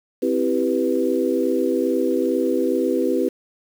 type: chord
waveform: sine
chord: C major seventh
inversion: none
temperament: equal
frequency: 261.6 / 329.6 / 392 / 493.9 Hz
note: C4 / E4 / G4 / B4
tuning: 0 / 0 / 0 / 0 cents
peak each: -23 dBFS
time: 0.22-3.29 s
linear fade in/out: 10 ms
effects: 7-bit